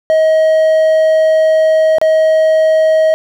triangle tone with dropouts, 633 Hz, D#5, 30 cents sharp, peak -5 dBFS, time 0.1-3.14 s, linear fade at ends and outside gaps 0 ms, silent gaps 1.984-2.015 s, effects none

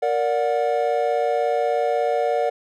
triangle chord, Bb augmented, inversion none, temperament just, 466.2 / 582.7 / 728.4 Hz, Bb4 / D5 / F#5, 0 / -14 / -27 cents, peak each -21 dBFS, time 0.02-2.5 s, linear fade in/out 10 ms, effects none

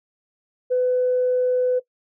sine tone, 502 Hz, B4, 28 cents sharp, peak -16 dBFS, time 0.7-1.8 s, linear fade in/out 20 ms, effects noise-tail reverb RT60 0.1 s tail -18 dB re dry + tanh soft clip ceiling -12 dBFS

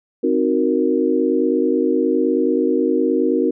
sine chord, C half-diminished seventh, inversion none, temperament equal, 261.6 / 311.1 / 370 / 466.2 Hz, C4 / Eb4 / Gb4 / Bb4, 0 / 0 / 0 / 0 cents, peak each -20 dBFS, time 0.23-3.51 s, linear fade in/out 10 ms, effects none

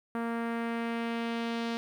sawtooth tone with low-pass filter sweep, 231.9 Hz, A#3, 9 cents flat, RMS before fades -33 dBFS, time 0.15-1.77 s, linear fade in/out 0 ms, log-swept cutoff 1500 to 4200 Hz, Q 1.4, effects 10-bit

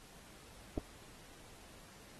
clicks, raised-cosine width 2 ms, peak -23 dBFS, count 2, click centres 0.777 / 0.78 s, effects pink hiss -58 dBFS RMS until 2.19 s + AAC 32 kbps

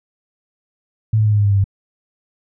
sine tone with pitch steps, 109.6 / 107.84 / 106.11 / 104.41 / 102.73 / 101.09 / 99.46 / 97.87 Hz, A2 / A2 / G#2 / G#2 / G#2 / G#2 / G2 / G2, -6 / -34 / +38 / +10 / -18 / -46 / +26 / -2 cents, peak -11 dBFS, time 1.13-1.642 s, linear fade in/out 5 ms, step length 64 ms, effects none

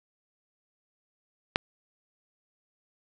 click, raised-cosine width 0.3 ms, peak -6 dBFS, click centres 1.559 s, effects none

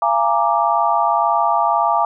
sine chord, Bb dominant seventh, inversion second, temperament equal with one note detuned, 684.1 / 830.6 / 932.3 / 1174.7 Hz, F5 / Ab5 / Bb5 / D6, -36 / 0 / 0 / 0 cents, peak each -19 dBFS, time 0.02-2.05 s, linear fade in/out 2 ms, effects none

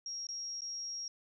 sine tone with dropouts, 5600 Hz, F8, 4 cents sharp, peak -38 dBFS, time 0.06-1.08 s, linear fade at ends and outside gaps 2 ms, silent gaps 0.269-0.288 / 0.608-0.618 s, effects none

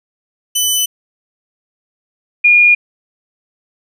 15% pulse / sine tone pair in turn, 3001 / 2430 Hz, F#7 / D#7, +24 / -42 cents, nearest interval major third, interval 366 cents, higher first, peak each -5 dBFS, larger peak neither, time 0.55-0.86 / 2.44-2.75 s, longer neither, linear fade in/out 10 ms, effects none

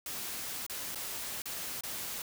white noise with dropouts, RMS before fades -39 dBFS, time 0.06-2.22 s, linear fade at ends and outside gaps 2 ms, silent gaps 0.665-0.697 / 0.948-0.956 / 1.42-1.456 / 1.809-1.835 s, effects none

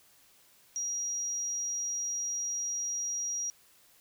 sine tone, 5730 Hz, F8, 44 cents sharp, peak -31 dBFS, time 0.76-3.5 s, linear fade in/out 0 ms, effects white hiss -62 dBFS RMS until 4 s

